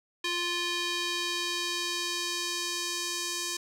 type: tone with band-pass filter sweep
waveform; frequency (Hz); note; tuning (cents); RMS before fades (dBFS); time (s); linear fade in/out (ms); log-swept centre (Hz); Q
square; 349.2; F4; 0; -32; 0.24-3.57; 5; 3400 to 6200; 1.3
effects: none